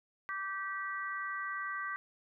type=harmonic tone; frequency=388.9 Hz; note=G4; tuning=14 cents flat; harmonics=3 / 4 / 5; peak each=-39 / -40 / -41 dBFS; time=0.29-1.96 s; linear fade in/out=0 ms; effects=none